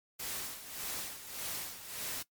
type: noise with tremolo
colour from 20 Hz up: white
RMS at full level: -38 dBFS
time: 0.19-2.23 s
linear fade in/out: 10 ms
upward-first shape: sine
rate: 1.7 Hz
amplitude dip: 70%
effects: noise-tail reverb RT60 0.1 s tail -19 dB re dry + MP3 96 kbps